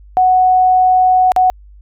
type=tone with dropouts; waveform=sine; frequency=740 Hz; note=F#5; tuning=in tune; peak=-7 dBFS; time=0.17-1.5 s; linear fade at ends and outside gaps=0 ms; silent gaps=1.319-1.363 s; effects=added 50 Hz sine -37 dBFS peak until 1.81 s